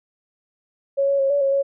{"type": "tone with pitch steps", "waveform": "sine", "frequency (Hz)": [553, 557, 544, 570, 547, 554], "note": ["C#5", "C#5", "C#5", "C#5", "C#5", "C#5"], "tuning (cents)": [-4, 8, -33, 48, -23, -1], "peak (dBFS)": -16, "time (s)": [0.97, 1.63], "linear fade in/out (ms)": 20, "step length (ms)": 110, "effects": []}